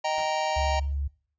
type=chord; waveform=square; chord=Eb major; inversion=none; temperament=just; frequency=622.3 / 777.8 / 933.4 Hz; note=Eb5 / G5 / Bb5; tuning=0 / -14 / +2 cents; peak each=-30 dBFS; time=0.04-0.8 s; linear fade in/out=10 ms
type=noise with exponential decay; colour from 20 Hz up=pink; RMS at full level=-40 dBFS; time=0.18-0.34 s; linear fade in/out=1 ms; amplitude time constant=34 ms
type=tone; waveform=sine; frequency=70.3 Hz; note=C#2; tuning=25 cents sharp; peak=-26 dBFS; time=0.56-1.08 s; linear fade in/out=10 ms
effects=noise-tail reverb RT60 0.5 s tail -22 dB re dry + resampled to 16000 Hz